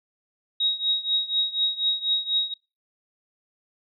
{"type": "tone with tremolo", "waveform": "sine", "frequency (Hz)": 3790, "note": "A#7", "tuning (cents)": 28, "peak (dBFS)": -18, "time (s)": [0.6, 2.54], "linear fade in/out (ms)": 5, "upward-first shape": "triangle", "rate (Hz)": 4.1, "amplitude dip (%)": 90, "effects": ["noise-tail reverb RT60 0.3 s tail -25 dB re dry"]}